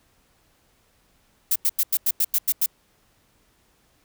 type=noise bursts; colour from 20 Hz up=violet; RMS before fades=-20 dBFS; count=9; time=1.51-2.661 s; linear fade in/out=5 ms; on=47 ms; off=91 ms; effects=pink hiss -63 dBFS RMS until 4.04 s